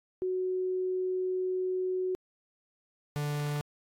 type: tone pair in turn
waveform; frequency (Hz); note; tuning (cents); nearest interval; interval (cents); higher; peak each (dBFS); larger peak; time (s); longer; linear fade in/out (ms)
sine / 45% pulse; 370 / 146.83; F#4 / D3; 0 / 0; octave + major third; 1600; first; -28 / -30; first; 0.22-2.15 / 3.16-3.61; first; 0
effects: AAC 64 kbps